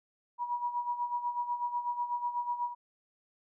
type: tone with tremolo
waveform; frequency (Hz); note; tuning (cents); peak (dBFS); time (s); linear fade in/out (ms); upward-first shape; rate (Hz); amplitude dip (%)
sine; 965; B5; -40; -28; 0.38-2.75; 50; sine; 8.1; 70
effects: none